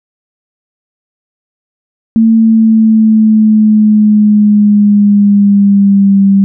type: tone with pitch glide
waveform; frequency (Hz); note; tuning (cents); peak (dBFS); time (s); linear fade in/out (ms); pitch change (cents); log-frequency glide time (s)
sine; 224.6 to 196.66; A3 to G3; +36 to +6; -3; 2.16-6.44; 0; -230; 2.34-6.2
effects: none